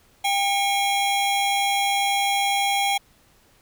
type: tone cluster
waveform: square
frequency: 797 / 2193 / 3285 Hz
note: G5 / C#7 / G#7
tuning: +28 / -19 / -20 cents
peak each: -22 / -29 / -27 dBFS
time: 0.24-2.98 s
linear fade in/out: 10 ms
effects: pink hiss -58 dBFS RMS until 3.61 s